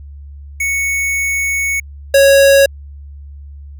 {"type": "tone pair in turn", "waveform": "square", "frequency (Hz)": [2217, 552.3], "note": ["C#7", "C#5"], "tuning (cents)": [0, -6], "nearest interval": "2 octaves", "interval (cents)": 2406, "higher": "first", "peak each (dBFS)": [-15, -6], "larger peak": "second", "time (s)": [[0.6, 1.8], [2.14, 2.66]], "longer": "first", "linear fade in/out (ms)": 5, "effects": ["added 71 Hz sine -30 dBFS peak until 3.79 s"]}